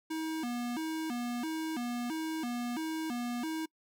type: tone with vibrato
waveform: square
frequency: 277.2 Hz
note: C#4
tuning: in tune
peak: -34 dBFS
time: 0.1-3.66 s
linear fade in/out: 10 ms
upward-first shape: square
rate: 1.5 Hz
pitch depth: 240 cents each way
effects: noise-tail reverb RT60 0.1 s tail -25 dB re dry